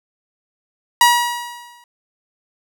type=tone with exponential decay; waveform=sawtooth; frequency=960 Hz; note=B5; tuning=49 cents flat; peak=-3 dBFS; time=1.01-1.84 s; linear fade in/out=2 ms; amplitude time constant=180 ms; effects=none